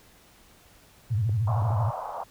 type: tone with vibrato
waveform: sine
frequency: 108.5 Hz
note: A2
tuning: 24 cents flat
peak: -22 dBFS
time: 1.1-1.91 s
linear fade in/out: 20 ms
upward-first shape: sine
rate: 13 Hz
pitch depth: 190 cents each way
type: clicks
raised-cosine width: 2 ms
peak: -27 dBFS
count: 3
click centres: 1.294 / 1.622 / 1.706 s
type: band-pass noise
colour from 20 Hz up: white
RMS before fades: -34 dBFS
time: 1.47-2.24 s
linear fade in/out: 10 ms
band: 570 to 1100 Hz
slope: 48 dB/octave
effects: pink hiss -56 dBFS RMS until 2.3 s